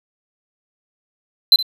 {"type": "tone with echo", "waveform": "triangle", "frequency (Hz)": 4064, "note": "B7", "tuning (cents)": 49, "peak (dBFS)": -4, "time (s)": [1.52, 1.56], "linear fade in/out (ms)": 2, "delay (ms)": 67, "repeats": 1, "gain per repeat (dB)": -15, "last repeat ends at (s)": 1.627, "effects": []}